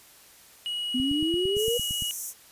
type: tone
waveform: triangle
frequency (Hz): 2909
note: F#7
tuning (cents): -30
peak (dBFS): -27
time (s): 0.66-2.11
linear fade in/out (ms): 0
type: exponential sweep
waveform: sine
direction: up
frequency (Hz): 246.9 to 490.5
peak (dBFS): -24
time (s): 0.94-1.78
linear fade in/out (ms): 10
type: click train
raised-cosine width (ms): 5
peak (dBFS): -25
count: 10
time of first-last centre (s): 1-2.023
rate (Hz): 8.8
type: high-pass noise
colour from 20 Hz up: pink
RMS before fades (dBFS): -34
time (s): 1.55-2.34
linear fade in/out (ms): 50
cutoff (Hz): 5800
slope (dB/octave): 96
effects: white hiss -53 dBFS RMS until 2.51 s + resampled to 32000 Hz